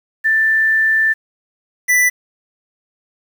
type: tone pair in turn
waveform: sine / square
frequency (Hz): 1771 / 1981.6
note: A6 / B6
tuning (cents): +11 / +5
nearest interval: major second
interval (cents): 194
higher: second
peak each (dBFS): -11 / -11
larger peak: neither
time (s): 0.24-1.14 / 1.88-2.1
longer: first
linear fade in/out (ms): 20
effects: 7-bit